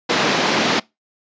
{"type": "band-pass noise", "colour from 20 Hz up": "pink", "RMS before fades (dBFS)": -18, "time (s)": [0.09, 0.8], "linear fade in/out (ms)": 10, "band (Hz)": [180, 5400], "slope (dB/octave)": 24, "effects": ["noise-tail reverb RT60 0.2 s tail -23 dB re dry", "resampled to 16000 Hz"]}